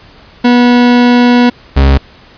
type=tone pair in turn; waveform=40% pulse; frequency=243.6 / 68.36 Hz; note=B3 / C#2; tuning=-24 / -24 cents; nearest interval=octave + minor seventh; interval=2200 cents; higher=first; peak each=-3 dBFS; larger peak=neither; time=0.44-1.5 / 1.76-1.98 s; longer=first; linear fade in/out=10 ms; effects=pink hiss -39 dBFS RMS until 2.37 s + resampled to 11025 Hz